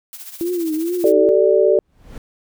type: noise with tremolo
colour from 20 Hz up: blue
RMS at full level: -32 dBFS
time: 0.13-1.12 s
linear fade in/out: 0 ms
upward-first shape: triangle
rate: 15 Hz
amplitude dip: 75%
type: tone with vibrato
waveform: sine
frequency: 333.6 Hz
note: E4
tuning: 21 cents sharp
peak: -18 dBFS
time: 0.41-1.29 s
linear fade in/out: 0 ms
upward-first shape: triangle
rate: 2.3 Hz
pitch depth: 150 cents each way
type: chord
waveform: sine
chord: G suspended second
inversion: none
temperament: equal with one note detuned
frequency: 382.6 / 440 / 587.3 Hz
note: G4 / A4 / D5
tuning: -42 / 0 / 0 cents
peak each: -15 dBFS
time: 1.04-1.79 s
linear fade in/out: 2 ms
type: noise with exponential growth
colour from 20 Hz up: brown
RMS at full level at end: -31 dBFS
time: 1.79-2.18 s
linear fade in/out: 2 ms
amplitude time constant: 84 ms
effects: none